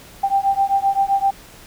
sine beating tone pair, 784 / 791.7 Hz, G5 / G5, 0 / +17 cents, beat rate 7.7 Hz, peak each -18 / -18 dBFS, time 0.23-1.31 s, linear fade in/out 10 ms, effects pink hiss -43 dBFS RMS until 1.66 s

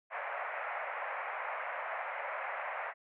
pink band-pass noise, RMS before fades -39 dBFS, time 0.1-2.94 s, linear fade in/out 50 ms, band 570 to 2300 Hz, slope 48 dB/octave, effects none

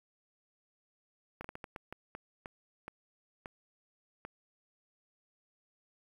slowing click train, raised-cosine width 0.5 ms, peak -27 dBFS, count 12, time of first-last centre 1.41-4.25 s, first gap 34 ms, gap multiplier 1.37, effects 9-bit

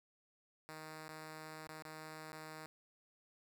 5% pulse tone with dropouts, 156.6 Hz, D#3, 11 cents sharp, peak -37 dBFS, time 0.69-2.66 s, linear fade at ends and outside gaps 0 ms, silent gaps 1.082-1.092 / 1.673-1.692 / 1.823-1.852 / 2.32-2.33 s, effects none

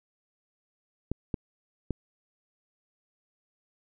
clicks, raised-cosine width 3 ms, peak -16 dBFS, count 3, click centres 1.116 / 1.342 / 1.907 s, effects none

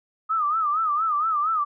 sine tone with vibrato, 1244.5 Hz, D#6, in tune, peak -20 dBFS, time 0.29-1.65 s, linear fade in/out 20 ms, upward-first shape sine, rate 4.3 Hz, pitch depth 120 cents each way, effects none

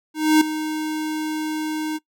square tone with ADSR envelope, 310 Hz, D#4, 6 cents flat, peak -11 dBFS, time 0.14-1.99 s, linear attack 270 ms, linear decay 6 ms, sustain -13 dB, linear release 31 ms, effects noise-tail reverb RT60 0.1 s tail -22 dB re dry

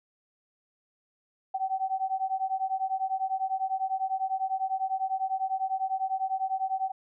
sine beating tone pair, 760 / 770 Hz, F#5 / G5, +46 / -31 cents, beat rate 10 Hz, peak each -30 dBFS, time 1.54-6.92 s, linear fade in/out 10 ms, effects none

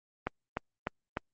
click train, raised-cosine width 0.5 ms, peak -16 dBFS, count 4, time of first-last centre 0.27-1.171 s, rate 3.33 Hz, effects Opus 24 kbps

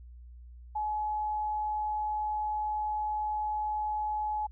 sine tone, 849 Hz, G#5, 38 cents sharp, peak -29 dBFS, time 0.75-4.47 s, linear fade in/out 10 ms, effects added 60 Hz sine -46 dBFS peak until 4.51 s

